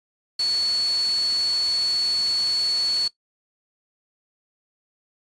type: tone in noise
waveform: sine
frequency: 4418 Hz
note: C#8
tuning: 7 cents flat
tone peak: -20 dBFS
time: 0.39-3.08 s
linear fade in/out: 5 ms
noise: white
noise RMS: -35 dBFS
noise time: 0.39-3.08 s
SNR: +12 dB
effects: noise-tail reverb RT60 0.1 s tail -17 dB re dry + resampled to 22050 Hz